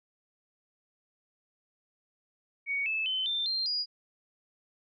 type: tone with pitch steps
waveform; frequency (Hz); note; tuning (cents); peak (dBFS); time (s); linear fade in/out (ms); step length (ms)
sine; 2238 / 2616 / 3057 / 3573 / 4176 / 4881; C#7 / E7 / G7 / A7 / C8 / D#8; +16 / -14 / -44 / +26 / -4 / -34; -28; 2.66-3.86; 50; 200
effects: none